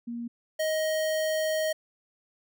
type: tone pair in turn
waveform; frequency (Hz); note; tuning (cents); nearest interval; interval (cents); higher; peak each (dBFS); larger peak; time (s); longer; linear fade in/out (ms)
sine / square; 235.9 / 627.4; A#3 / D#5; +21 / +14; octave + perfect fourth; 1693; second; -32 / -26; second; 0.07-0.28 / 0.59-1.73; second; 10
effects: none